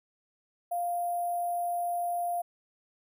sine tone with sample-and-hold, 698.5 Hz, F5, in tune, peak -28 dBFS, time 0.71-2.42 s, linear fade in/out 10 ms, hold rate 11025 Hz, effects none

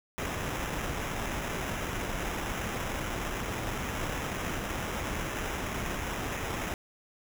pink noise with sample-and-hold, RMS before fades -34 dBFS, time 0.18-6.74 s, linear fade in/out 0 ms, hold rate 4410 Hz, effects none

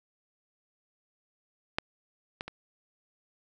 clicks, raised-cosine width 0.3 ms, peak -11 / -18 / -23 dBFS, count 3, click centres 1.785 / 2.409 / 2.48 s, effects none

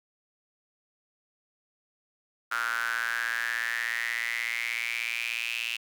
sawtooth tone with high-pass filter sweep, 116.6 Hz, A#2, 1 cent sharp, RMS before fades -31 dBFS, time 2.51-5.77 s, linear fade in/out 10 ms, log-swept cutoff 1400 to 2700 Hz, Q 8.5, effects none

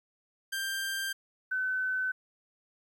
sawtooth / sine tone pair in turn, 1582 / 1516 Hz, G6 / F#6, +15 / +42 cents, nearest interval minor second, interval 73 cents, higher first, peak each -28 dBFS, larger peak neither, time 0.52-1.13 / 1.51-2.12 s, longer neither, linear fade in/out 10 ms, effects 11-bit

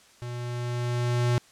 square tone with level ramp, 121.3 Hz, B2, 31 cents flat, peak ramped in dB -34 to -21 dBFS, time 0.22-1.38 s, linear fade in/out 0 ms, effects white hiss -56 dBFS RMS until 1.51 s + low-pass 8000 Hz 12 dB/octave

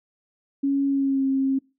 sine tone with pitch glide, 277.2 to 268.7 Hz, C#4 to C4, 0 to +46 cents, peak -19 dBFS, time 0.63-1.59 s, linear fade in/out 10 ms, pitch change -54 cents, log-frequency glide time 0.87-1.26 s, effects noise-tail reverb RT60 0.3 s tail -25 dB re dry

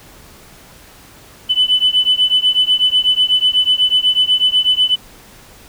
sine beating tone pair, 3000 / 3008.1 Hz, F#7 / F#7, +23 / +28 cents, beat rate 8.1 Hz, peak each -13 dBFS, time 1.49-4.96 s, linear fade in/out 20 ms, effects tanh soft clip ceiling -4 dBFS + pink hiss -42 dBFS RMS until 5.68 s

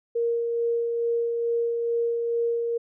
sine tone with tremolo, 467.5 Hz, A#4, 5 cents sharp, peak -21 dBFS, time 0.15-2.78 s, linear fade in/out 10 ms, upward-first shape sine, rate 2.3 Hz, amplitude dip 30%, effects none

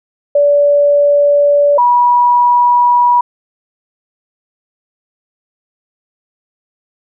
sine tone pair in turn, 577 / 970.4 Hz, D5 / B5, -31 / -31 cents, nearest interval major sixth, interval 900 cents, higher second, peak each -6 dBFS, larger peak neither, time 0.35-1.78 / 1.78-3.21 s, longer neither, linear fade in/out 5 ms, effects none

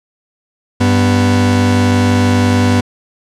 40% pulse tone pair together, 97.72 / 246.9 Hz, G2 / B3, -5 / 0 cents, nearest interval octave + major third, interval 1605 cents, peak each -11 dBFS, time 0.8-2.81 s, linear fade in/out 10 ms, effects low-pass 8000 Hz 12 dB/octave

